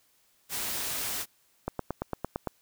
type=noise; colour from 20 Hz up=white; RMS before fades=-33 dBFS; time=0.49-1.26 s; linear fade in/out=50 ms
type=click train; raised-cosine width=1 ms; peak=-16 dBFS; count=8; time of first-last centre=1.68-2.473 s; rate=8.83 Hz
effects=white hiss -67 dBFS RMS until 2.61 s